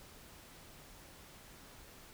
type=silence; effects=pink hiss -56 dBFS RMS until 2.13 s